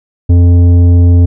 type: tone with tanh clipping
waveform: sine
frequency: 87.31 Hz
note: F2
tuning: in tune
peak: -4 dBFS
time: 0.29-1.26 s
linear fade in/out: 10 ms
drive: 10 dB
effects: none